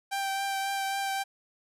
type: tone with vibrato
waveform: sawtooth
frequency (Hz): 784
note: G5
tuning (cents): 0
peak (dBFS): -25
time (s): 0.11-1.24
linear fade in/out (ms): 20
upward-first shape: triangle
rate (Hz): 3.7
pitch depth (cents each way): 17
effects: resampled to 32000 Hz

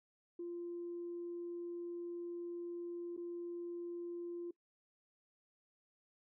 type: tone with dropouts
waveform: sine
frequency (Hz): 346.1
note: F4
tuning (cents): -16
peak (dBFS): -40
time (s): 0.39-4.51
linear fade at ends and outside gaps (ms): 5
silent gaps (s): 3.166-3.175
effects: noise-tail reverb RT60 0.1 s tail -22 dB re dry + tanh soft clip ceiling -36 dBFS

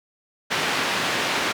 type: band-pass noise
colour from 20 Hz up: white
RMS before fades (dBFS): -24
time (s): 0.5-1.53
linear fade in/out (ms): 20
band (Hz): 160 to 2900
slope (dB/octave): 12
effects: none

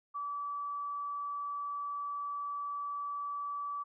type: tone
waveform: sine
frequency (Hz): 1152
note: D6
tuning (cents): -34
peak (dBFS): -35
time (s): 0.14-3.84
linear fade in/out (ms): 20
effects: none

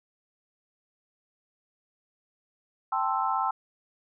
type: chord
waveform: sine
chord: A minor seventh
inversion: third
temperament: equal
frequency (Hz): 784 / 880 / 1046.5 / 1318.5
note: G5 / A5 / C6 / E6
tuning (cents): 0 / 0 / 0 / 0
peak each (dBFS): -30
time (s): 2.92-3.51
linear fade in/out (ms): 5
effects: none

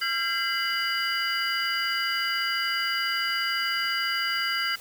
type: tone cluster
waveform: sine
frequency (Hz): 1366 / 1600 / 2050 / 2952 / 4789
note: F6 / G6 / C7 / F#7 / D8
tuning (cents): -39 / +35 / -36 / -5 / +33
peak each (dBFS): -31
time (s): 0.01-4.76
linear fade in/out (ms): 10
effects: white hiss -46 dBFS RMS until 4.8 s

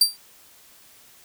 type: tone with exponential decay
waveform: sawtooth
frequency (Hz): 4699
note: D8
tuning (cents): 0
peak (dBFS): -7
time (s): 0.01-0.17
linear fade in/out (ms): 5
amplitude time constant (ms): 33
effects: white hiss -52 dBFS RMS until 1.24 s

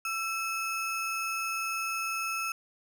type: ring-modulated tone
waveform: square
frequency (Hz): 1965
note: B6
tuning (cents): -9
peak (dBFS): -28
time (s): 0.05-2.52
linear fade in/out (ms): 2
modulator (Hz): 627
effects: none

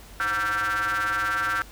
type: ring-modulated tone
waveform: square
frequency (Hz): 103.7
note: G#2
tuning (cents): -2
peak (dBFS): -21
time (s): 0.2-1.62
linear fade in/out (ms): 0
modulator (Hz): 1460
effects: added 50 Hz sine -46 dBFS peak until 1.71 s + pink hiss -48 dBFS RMS until 1.71 s

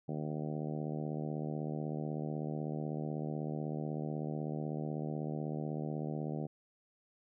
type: harmonic tone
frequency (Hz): 76.1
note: D#2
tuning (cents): -38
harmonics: 2 / 3 / 4 / 5 / 6 / 7 / 8 / 9 / 10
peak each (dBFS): -38 / -42 / -44 / -46 / -48 / -49 / -50 / -51 / -52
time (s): 0.08-6.47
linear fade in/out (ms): 10
effects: none

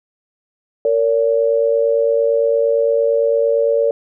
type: tone pair together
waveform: sine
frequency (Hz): 460.2 / 569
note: A#4 / C#5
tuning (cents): -22 / +45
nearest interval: major third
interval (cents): 367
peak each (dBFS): -15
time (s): 0.85-3.91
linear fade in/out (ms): 2
effects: none

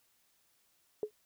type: tone with exponential decay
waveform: sine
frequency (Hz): 424.1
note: G#4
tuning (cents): +36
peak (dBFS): -27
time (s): 1.03-1.11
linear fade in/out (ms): 1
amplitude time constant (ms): 16
effects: white hiss -72 dBFS RMS until 1.25 s

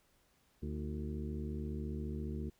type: harmonic tone with a mistuned harmonic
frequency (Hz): 74.6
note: D2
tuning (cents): +28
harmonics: 1 / 2 / 3 / 4 / 5 / 6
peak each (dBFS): -40 / -44 / -43 / -49 / -48 / -54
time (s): 0.62-2.5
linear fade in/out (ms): 10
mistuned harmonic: 4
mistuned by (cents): +110
effects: pink hiss -72 dBFS RMS until 2.59 s

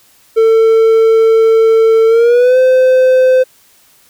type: tone with pitch glide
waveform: triangle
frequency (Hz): 448 to 514.6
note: A4 to C5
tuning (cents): +31 to -29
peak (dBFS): -3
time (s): 0.36-3.44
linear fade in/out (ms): 20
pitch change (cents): +240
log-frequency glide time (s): 2.07-2.58
effects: white hiss -48 dBFS RMS until 4.09 s

